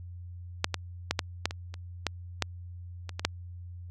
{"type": "clicks", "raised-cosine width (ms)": 0.2, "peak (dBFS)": [-6, -11, -8, -8, -8, -19, -25, -9, -8, -21, -17, -6], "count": 12, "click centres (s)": [0.644, 0.743, 1.11, 1.192, 1.456, 1.509, 1.741, 2.067, 2.423, 3.093, 3.195, 3.25], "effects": ["added 88 Hz sine -40 dBFS peak until 3.9 s", "AAC 48 kbps"]}